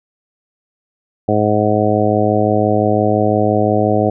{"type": "harmonic tone", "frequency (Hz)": 105.8, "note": "G#2", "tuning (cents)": 33, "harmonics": [1, 2, 3, 4, 5, 6, 7], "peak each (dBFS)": [-19, -19, -19, -19, -19, -19, -19], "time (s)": [1.28, 4.1], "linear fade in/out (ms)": 5, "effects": []}